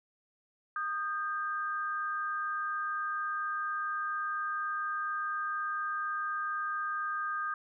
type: tone pair together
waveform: sine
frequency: 1231 / 1586.8 Hz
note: D#6 / G6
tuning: -19 / +21 cents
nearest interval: major third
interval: 440 cents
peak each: -33 / -36 dBFS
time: 0.76-7.54 s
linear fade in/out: 2 ms
effects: none